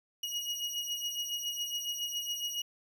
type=beating tone pair; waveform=30% pulse; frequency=2886 / 2893.2 Hz; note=F#7 / F#7; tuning=-44 / -39 cents; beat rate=7.2 Hz; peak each=-35 / -33 dBFS; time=0.23-2.62 s; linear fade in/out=5 ms; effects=none

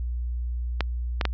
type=clicks; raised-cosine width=0.3 ms; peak=-8 dBFS; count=3; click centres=0.807 / 1.212 / 1.253 s; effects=added 60 Hz sine -26 dBFS peak until 1.33 s + resampled to 16000 Hz

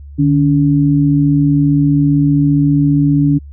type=tone pair together; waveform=sine; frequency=148.79 / 283.9 Hz; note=D3 / C#4; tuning=+23 / +41 cents; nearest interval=major seventh; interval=1118 cents; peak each=-11 dBFS; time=0.18-3.39 s; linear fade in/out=20 ms; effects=added 71 Hz sine -30 dBFS peak until 3.52 s

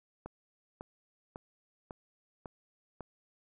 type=click train; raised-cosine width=1 ms; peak=-28 dBFS; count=6; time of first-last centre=0.26-3.007 s; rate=1.82 Hz; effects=none

